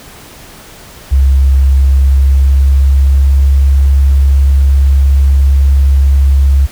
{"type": "tone with pitch glide", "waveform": "sine", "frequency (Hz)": [67.4, 68.58], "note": ["C#2", "C#2"], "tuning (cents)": [-48, -18], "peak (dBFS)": -4, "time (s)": [1.11, 6.67], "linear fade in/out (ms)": 20, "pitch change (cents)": 30, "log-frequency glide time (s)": [1.6, 3.55], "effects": ["pink hiss -34 dBFS RMS until 6.71 s"]}